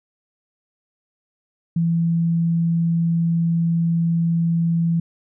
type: tone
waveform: sine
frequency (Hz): 167.3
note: E3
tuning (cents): +26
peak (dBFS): -16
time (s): 1.76-5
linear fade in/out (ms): 5
effects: none